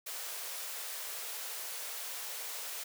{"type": "high-pass noise", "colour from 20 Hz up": "white", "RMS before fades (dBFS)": -41, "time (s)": [0.06, 2.84], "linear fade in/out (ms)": 10, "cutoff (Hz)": 420, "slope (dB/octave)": 48, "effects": []}